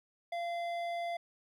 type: tone with hard clipping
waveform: triangle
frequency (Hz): 688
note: F5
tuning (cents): -26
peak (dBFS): -36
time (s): 0.32-1.17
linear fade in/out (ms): 5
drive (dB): 14
effects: none